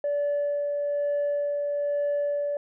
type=tone with tremolo; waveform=sine; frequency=578 Hz; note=D5; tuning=28 cents flat; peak=-21 dBFS; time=0.04-2.57 s; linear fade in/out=2 ms; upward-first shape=sine; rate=1.1 Hz; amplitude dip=30%; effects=tanh soft clip ceiling -21 dBFS